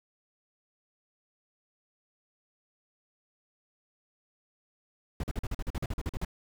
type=noise bursts; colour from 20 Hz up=brown; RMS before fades=-32 dBFS; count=14; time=5.2-6.249 s; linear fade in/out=2 ms; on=35 ms; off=43 ms; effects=none